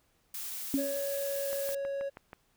blue noise, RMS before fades -39 dBFS, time 0.34-1.75 s, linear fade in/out 5 ms
sine tone with exponential decay, 274.7 Hz, C#4, 16 cents flat, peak -23 dBFS, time 0.74-1.03 s, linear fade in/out 0 ms, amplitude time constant 63 ms
triangle tone with pitch glide, 559 to 554.2 Hz, C#5 to C#5, +14 to -1 cents, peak -30 dBFS, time 0.77-2.1 s, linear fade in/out 20 ms, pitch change -15 cents, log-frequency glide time 1.07-1.86 s
click train, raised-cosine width 0.5 ms, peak -29 dBFS, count 6, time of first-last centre 1.53-2.331 s, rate 6.24 Hz
effects pink hiss -71 dBFS RMS until 2.56 s

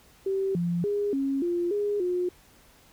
sine tone with pitch steps, 387.3 / 172.7 / 409.3 / 273.2 / 347.8 / 411.4 / 358.4 Hz, G4 / F3 / G#4 / C#4 / F4 / G#4 / F4, -21 / -19 / -25 / -25 / -7 / -16 / +45 cents, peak -24 dBFS, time 0.26-2.29 s, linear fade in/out 5 ms, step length 290 ms, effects pink hiss -57 dBFS RMS until 2.92 s

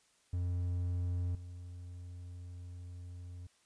triangle tone with level steps, 88.7 Hz, F2, 27 cents sharp, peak -30 / -42 dBFS, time 0.33-3.47 s, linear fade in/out 5 ms, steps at 1.35 s, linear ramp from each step 2 ms, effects white hiss -70 dBFS RMS until 3.65 s + resampled to 22050 Hz

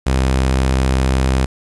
sawtooth tone, 65.41 Hz, C2, in tune, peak -9 dBFS, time 0.06-1.46 s, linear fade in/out 10 ms, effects resampled to 24000 Hz + 7-bit

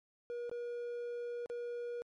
triangle tone with dropouts, 479 Hz, A#4, 47 cents sharp, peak -36 dBFS, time 0.3-2.02 s, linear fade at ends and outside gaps 0 ms, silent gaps 0.495-0.514 / 1.46-1.499 s, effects MP3 48 kbps

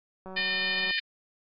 click train, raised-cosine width 1 ms, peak -29 dBFS, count 123, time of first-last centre 0.26-0.909 s, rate 188 Hz
harmonic tone, 606 Hz, D#5, 46 cents flat, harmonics 3 / 4 / 5 / 6 / 7 / 8, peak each -30 / -32 / -34 / -36 / -37 / -38 dBFS, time 0.36-1 s, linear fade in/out 10 ms
effects AAC 32 kbps

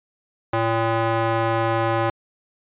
square tone with band-pass filter, 113.8 Hz, A#2, 41 cents flat, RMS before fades -21 dBFS, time 0.53-2.1 s, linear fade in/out 5 ms, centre 890 Hz, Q 0.95, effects resampled to 8000 Hz

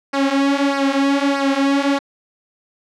sawtooth tone with flanger, 277.2 Hz, C#4, in tune, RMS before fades -17 dBFS, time 0.13-1.99 s, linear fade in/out 10 ms, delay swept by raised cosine 0.28 to 5.88 ms, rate 1.6 Hz, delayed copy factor -0.75, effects low-pass 5000 Hz 12 dB/octave

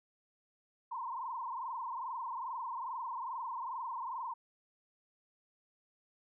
sine tone with frequency modulation, 987.8 Hz, B5, in tune, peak -37 dBFS, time 0.91-4.34 s, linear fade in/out 10 ms, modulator 22.4 Hz, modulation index 3.6, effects none

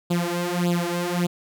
sawtooth tone with flanger, 174.61 Hz, F3, in tune, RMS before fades -24 dBFS, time 0.1-1.27 s, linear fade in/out 10 ms, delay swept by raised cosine 0.25 to 3.85 ms, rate 1.7 Hz, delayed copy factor +0.95, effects none

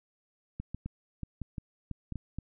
clicks, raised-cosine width 5 ms, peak -24 dBFS, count 10, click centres 0.6 / 0.746 / 0.86 / 1.233 / 1.417 / 1.582 / 1.913 / 2.123 / 2.157 / 2.386 s, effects none

